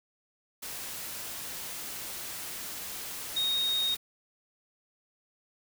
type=tone in noise; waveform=sine; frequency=3729 Hz; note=A#7; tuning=in tune; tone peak=-26 dBFS; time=3.36-3.95 s; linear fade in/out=10 ms; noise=white; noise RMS=-39 dBFS; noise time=0.62-3.97 s; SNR=+10 dB; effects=none